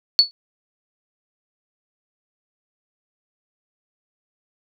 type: tone with exponential decay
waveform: sine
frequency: 4435 Hz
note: C#8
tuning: in tune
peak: -5 dBFS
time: 0.19-0.31 s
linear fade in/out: 0 ms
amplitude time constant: 24 ms
effects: none